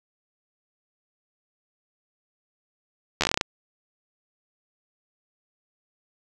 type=slowing click train; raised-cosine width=0.2 ms; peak=-4 dBFS; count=10; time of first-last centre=3.21-3.411 s; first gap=12 ms; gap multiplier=1.15; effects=none